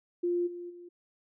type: tone with level steps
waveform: sine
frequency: 350 Hz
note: F4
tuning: 4 cents sharp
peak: -26 / -38 / -45 dBFS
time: 0.23-0.89 s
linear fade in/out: 10 ms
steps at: 0.46 / 0.69 s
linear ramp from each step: 20 ms
effects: none